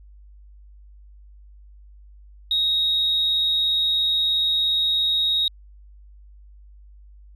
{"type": "tone with amplitude modulation", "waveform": "sine", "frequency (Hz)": 3763, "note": "A#7", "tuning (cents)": 16, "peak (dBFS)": -16, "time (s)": [2.51, 5.48], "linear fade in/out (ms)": 2, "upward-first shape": "sine", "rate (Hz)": 219, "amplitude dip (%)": 25, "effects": ["tanh soft clip ceiling -13 dBFS", "added 50 Hz sine -44 dBFS peak until 7.35 s"]}